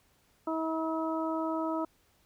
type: harmonic tone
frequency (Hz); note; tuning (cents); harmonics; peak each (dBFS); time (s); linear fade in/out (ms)
321.3; E4; -44; 1 / 2 / 3 / 4; -32 / -35 / -37 / -38; 0.47-1.85; 5
effects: pink hiss -68 dBFS RMS until 2.25 s